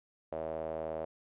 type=tone with band-pass filter; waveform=sawtooth; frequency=79.7 Hz; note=D#2; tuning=42 cents sharp; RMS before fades=-38 dBFS; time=0.32-1.05 s; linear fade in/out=5 ms; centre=590 Hz; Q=5.3; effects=resampled to 8000 Hz